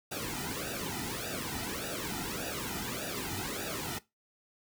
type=noise with flanger; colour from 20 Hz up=pink; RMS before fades=-37 dBFS; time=0.11-3.99 s; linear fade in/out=10 ms; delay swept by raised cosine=0.93 to 1.85 ms; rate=1.7 Hz; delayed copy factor=-0.95; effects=noise-tail reverb RT60 0.2 s tail -19 dB re dry